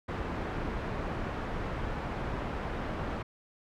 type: low-pass noise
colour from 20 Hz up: pink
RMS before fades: -35 dBFS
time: 0.08-3.23 s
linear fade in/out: 10 ms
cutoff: 1600 Hz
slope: 12 dB/octave
effects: none